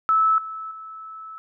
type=tone with level steps; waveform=sine; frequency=1306 Hz; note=E6; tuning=17 cents flat; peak=-15 / -30 / -35 dBFS; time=0.09-1.38 s; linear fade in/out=0 ms; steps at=0.38 / 0.71 s; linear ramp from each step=2 ms; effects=none